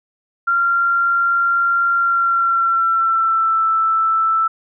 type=tone with pitch glide; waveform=sine; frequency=1382 to 1323.4 Hz; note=F6 to E6; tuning=-19 to +6 cents; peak=-13 dBFS; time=0.47-4.48 s; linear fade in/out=10 ms; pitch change=-75 cents; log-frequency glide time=1.96-3.66 s; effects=none